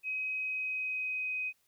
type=tone with pitch glide; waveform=sine; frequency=2532 to 2513 Hz; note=D#7 to D#7; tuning=+30 to +17 cents; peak=-32 dBFS; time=0.03-1.53 s; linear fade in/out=50 ms; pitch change=-13 cents; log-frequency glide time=0.31-1.36 s; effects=white hiss -73 dBFS RMS until 1.67 s